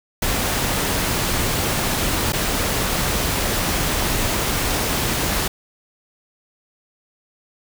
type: noise with dropouts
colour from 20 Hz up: pink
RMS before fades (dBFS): -21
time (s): 0.22-5.48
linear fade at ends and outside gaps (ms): 5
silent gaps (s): 2.323-2.331
effects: none